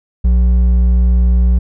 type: tone with hard clipping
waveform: sine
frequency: 60.4 Hz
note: B1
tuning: 38 cents flat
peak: -9 dBFS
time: 0.24-1.59 s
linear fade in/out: 10 ms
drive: 5 dB
effects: none